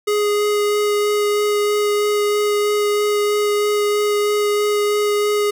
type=tone with vibrato; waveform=square; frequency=415.3 Hz; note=G#4; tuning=in tune; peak=-16 dBFS; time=0.07-5.51 s; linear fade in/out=10 ms; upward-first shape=sine; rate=3.1 Hz; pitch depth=8 cents each way; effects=none